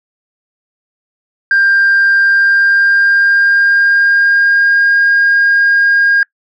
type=tone with pitch glide; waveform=sine; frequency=1592 to 1620.8 Hz; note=G6 to G#6; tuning=+26 to -43 cents; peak=-5 dBFS; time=1.51-6.23 s; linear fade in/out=2 ms; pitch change=+31 cents; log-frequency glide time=2.22-4.95 s; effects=noise-tail reverb RT60 0.1 s tail -25 dB re dry + tanh soft clip ceiling -4 dBFS